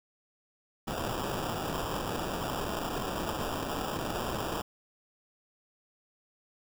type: noise with sample-and-hold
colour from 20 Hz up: violet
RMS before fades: -34 dBFS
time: 0.87-4.62 s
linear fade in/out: 10 ms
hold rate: 2100 Hz
effects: none